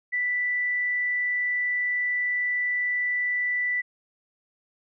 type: tone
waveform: sine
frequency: 1975.5 Hz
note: B6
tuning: in tune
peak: -23 dBFS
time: 0.12-3.82 s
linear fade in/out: 20 ms
effects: none